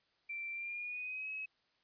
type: tone with pitch glide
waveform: sine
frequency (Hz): 2349 to 2562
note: D7 to E7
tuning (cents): 0 to -50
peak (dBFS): -39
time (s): 0.29-1.46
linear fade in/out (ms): 10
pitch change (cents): +150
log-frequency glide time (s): 0.52-1.29
effects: white hiss -75 dBFS RMS until 1.83 s + resampled to 11025 Hz